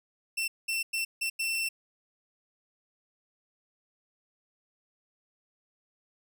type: tone bursts at uneven times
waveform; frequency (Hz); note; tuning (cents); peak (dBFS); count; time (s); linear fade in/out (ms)
sawtooth; 2691; E7; +35; -25; 5; 0.37-0.48 / 0.68-0.83 / 0.93-1.05 / 1.21-1.3 / 1.39-1.69; 10
effects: none